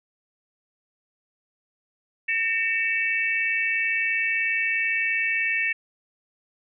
sine tone cluster, 1823 / 2259 / 2654 Hz, A#6 / C#7 / E7, -39 / +32 / +11 cents, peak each -26 dBFS, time 2.28-5.73 s, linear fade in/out 10 ms, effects none

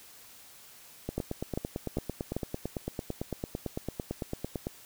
two click trains, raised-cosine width 2 ms, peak -17 / -19 dBFS, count 4 / 33, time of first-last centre 1.18-2.366 / 1.09-4.669 s, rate 2.53 / 8.94 Hz, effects white hiss -53 dBFS RMS until 4.85 s

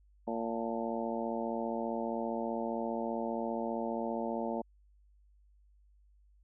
harmonic tone with a mistuned harmonic, 115.1 Hz, A#2, 22 cents flat, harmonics 2 / 3 / 4 / 5 / 6 / 7 / 8, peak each -37 / -41 / -41 / -39 / -41 / -46 / -42 dBFS, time 0.27-4.62 s, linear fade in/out 10 ms, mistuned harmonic 8, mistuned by -61 cents, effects added 50 Hz sine -61 dBFS peak until 6.43 s

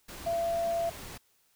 sine tone in noise, 675 Hz, E5, 41 cents sharp, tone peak -27 dBFS, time 0.26-0.9 s, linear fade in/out 10 ms, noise pink, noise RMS -44 dBFS, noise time 0.08-1.18 s, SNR +14 dB, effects white hiss -69 dBFS RMS until 1.55 s

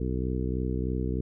harmonic tone, 63.2 Hz, B1, 41 cents sharp, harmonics 1 / 2 / 3 / 4 / 5 / 6 / 7, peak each -30 / -33 / -35 / -36 / -37 / -38 / -38 dBFS, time 0-1.21 s, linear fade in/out 5 ms, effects none

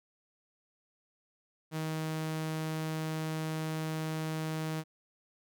sawtooth tone, 157.9 Hz, D#3, 26 cents sharp, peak -29 dBFS, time 1.71-4.84 s, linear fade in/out 50 ms, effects none

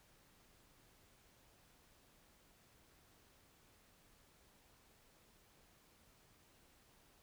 silence, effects pink hiss -69 dBFS RMS until 7.22 s

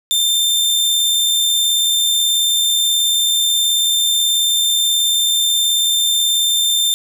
sawtooth tone with amplitude modulation, 3586 Hz, A7, 32 cents sharp, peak -9 dBFS, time 0.11-6.94 s, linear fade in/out 0 ms, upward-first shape sine, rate 78.5 Hz, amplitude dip 25%, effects none

